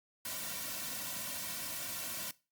white noise with comb filter, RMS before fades -40 dBFS, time 0.25-2.31 s, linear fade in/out 2 ms, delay 2.4 ms, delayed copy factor -0.9, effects noise-tail reverb RT60 0.3 s tail -20 dB re dry + Opus 48 kbps

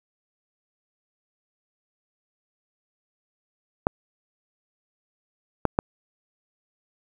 clicks, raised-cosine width 1 ms, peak -5 dBFS, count 3, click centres 3.869 / 5.653 / 5.789 s, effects 7-bit

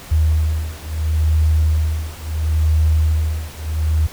sine beating tone pair, 77.78 / 78.51 Hz, D#2 / D#2, 0 / +16 cents, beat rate 0.73 Hz, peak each -17 dBFS, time 0.11-4.07 s, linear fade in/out 10 ms, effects pink hiss -37 dBFS RMS until 4.12 s

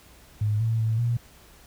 sine tone with pitch steps, 105.7 / 113.2 / 111.4 / 118.7 Hz, G#2 / A2 / A2 / A#2, +31 / +50 / +22 / +32 cents, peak -21 dBFS, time 0.41-1.17 s, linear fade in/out 5 ms, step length 190 ms, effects added 60 Hz sine -55 dBFS peak until 1.66 s + pink hiss -53 dBFS RMS until 1.66 s

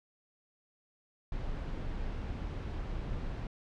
brown noise, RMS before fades -37 dBFS, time 1.32-3.47 s, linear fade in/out 2 ms, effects low-pass 4000 Hz 12 dB/octave

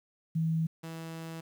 sine / sawtooth tone pair in turn, 161.8 / 163.3 Hz, E3 / E3, -32 / -16 cents, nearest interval unison, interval 16 cents, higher second, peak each -26 / -35 dBFS, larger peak first, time 0.35-0.67 / 0.83-1.41 s, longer second, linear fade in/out 10 ms, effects 10-bit

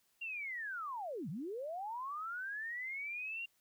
sine linear two-way sweep, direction down then up, 2798 to 134.5 to 2798 Hz, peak -39 dBFS, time 0.21-3.46 s, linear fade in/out 10 ms, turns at 1.29 s, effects white hiss -75 dBFS RMS until 3.6 s

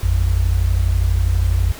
sine tone pair together, 55.09 / 87.31 Hz, A1 / F2, +3 / 0 cents, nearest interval minor sixth, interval 797 cents, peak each -16 dBFS, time 0.03-1.72 s, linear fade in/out 5 ms, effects pink hiss -36 dBFS RMS until 1.79 s

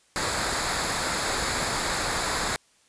pink noise with comb filter, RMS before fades -27 dBFS, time 0.16-2.56 s, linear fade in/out 0 ms, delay 0.34 ms, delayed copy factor -0.6, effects white hiss -62 dBFS RMS until 2.88 s + resampled to 22050 Hz

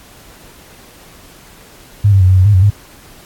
sine tone with pitch steps, 102.3 / 97.3 / 92 / 93.8 / 92.5 / 103.6 / 92.4 / 102.1 Hz, G#2 / G2 / F#2 / F#2 / F#2 / G#2 / F#2 / G#2, -26 / -12 / -9 / +24 / 0 / -4 / -2 / -29 cents, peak -5 dBFS, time 2.04-2.704 s, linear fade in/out 10 ms, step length 83 ms, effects pink hiss -41 dBFS RMS until 3.25 s + AAC 64 kbps

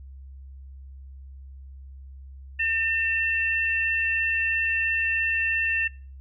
sine tone pair together, 1810 / 2693 Hz, A6 / E7, +48 / +36 cents, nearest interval perfect fifth, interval 688 cents, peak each -25 dBFS, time 2.59-5.88 s, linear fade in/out 10 ms, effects noise-tail reverb RT60 0.4 s tail -24 dB re dry + added 67 Hz sine -40 dBFS peak until 6.2 s

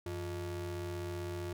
square ring-modulated tone, 129.9 Hz, C3, 12 cents flat, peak -35 dBFS, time 0.06-1.53 s, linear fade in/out 2 ms, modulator 222 Hz, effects none

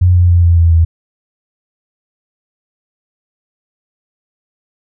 sine tone with pitch steps, 90 / 88.4 / 86.83 / 85.29 / 83.78 / 82.29 Hz, F#2 / F2 / F2 / F2 / E2 / E2, -47 / +22 / -9 / -40 / +29 / -2 cents, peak -5 dBFS, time 0.01-0.85 s, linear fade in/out 10 ms, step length 140 ms, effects none

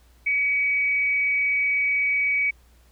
sine tone with amplitude modulation, 2264 Hz, C#7, 36 cents sharp, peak -18 dBFS, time 0.26-2.51 s, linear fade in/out 10 ms, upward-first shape sine, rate 274 Hz, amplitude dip 30%, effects added 60 Hz sine -53 dBFS peak until 2.91 s + pink hiss -61 dBFS RMS until 2.91 s

